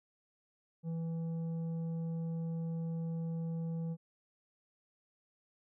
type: tone with tanh clipping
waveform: sine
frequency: 164.81 Hz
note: E3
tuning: in tune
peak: -36 dBFS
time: 0.83-3.97 s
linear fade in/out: 50 ms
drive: 7 dB
effects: none